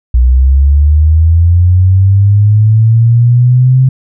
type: linear sweep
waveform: sine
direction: up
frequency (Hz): 60 to 131.8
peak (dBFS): -3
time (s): 0.14-3.89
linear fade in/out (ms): 5
effects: none